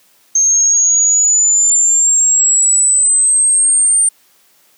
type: exponential sweep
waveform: sine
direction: up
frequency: 6370 to 8870 Hz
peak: -8 dBFS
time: 0.35-4.09 s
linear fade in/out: 5 ms
effects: white hiss -52 dBFS RMS until 4.77 s + high-pass 150 Hz 12 dB/octave